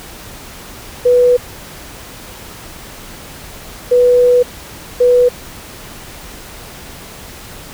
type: tone bursts at uneven times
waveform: sine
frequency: 492.2 Hz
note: B4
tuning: 6 cents flat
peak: -6 dBFS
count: 3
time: 1.05-1.37 / 3.91-4.43 / 5-5.29 s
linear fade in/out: 10 ms
effects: pink hiss -33 dBFS RMS until 7.73 s